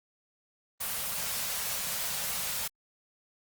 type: band-stop noise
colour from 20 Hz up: white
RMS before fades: -33 dBFS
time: 0.8-2.68 s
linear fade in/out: 10 ms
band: 230 to 460 Hz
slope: 48 dB/octave
effects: Opus 24 kbps